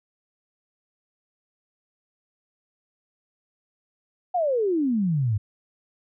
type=exponential sweep; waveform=sine; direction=down; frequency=750 to 98.2 Hz; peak=-20 dBFS; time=4.34-5.38 s; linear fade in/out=10 ms; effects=none